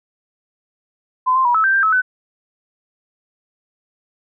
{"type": "tone with pitch steps", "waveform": "sine", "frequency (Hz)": [1021, 1047, 965, 1302, 1565, 1582, 1296, 1507], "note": ["C6", "C6", "B5", "E6", "G6", "G6", "E6", "F#6"], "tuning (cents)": [-43, 1, -40, -22, -3, 15, -30, 31], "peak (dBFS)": -12, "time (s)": [1.26, 2.02], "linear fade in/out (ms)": 20, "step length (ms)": 95, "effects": []}